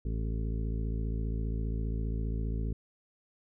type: harmonic tone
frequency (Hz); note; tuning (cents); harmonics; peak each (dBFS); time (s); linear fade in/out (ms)
55; A1; 0; 1 / 2 / 3 / 4 / 5 / 7 / 8; -31 / -37 / -41 / -43 / -45 / -48 / -49; 0.05-2.73; 5
effects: none